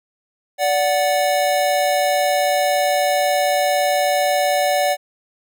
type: tone pair together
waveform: square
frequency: 581.9 / 740 Hz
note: D5 / F#5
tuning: -16 / 0 cents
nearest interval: major third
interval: 416 cents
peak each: -19 dBFS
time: 0.58-4.97 s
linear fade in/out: 50 ms
effects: none